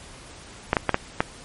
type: clicks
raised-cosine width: 0.5 ms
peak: -3 dBFS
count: 5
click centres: 0.731 / 0.768 / 0.893 / 0.944 / 1.205 s
effects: pink hiss -44 dBFS RMS until 1.44 s + MP3 48 kbps